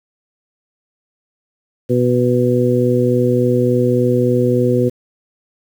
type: harmonic tone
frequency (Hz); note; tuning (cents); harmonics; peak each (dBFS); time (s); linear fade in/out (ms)
123.47; B2; 0; 1 / 2 / 3 / 4; -17 / -17 / -17 / -17; 1.89-4.9; 20
effects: 7-bit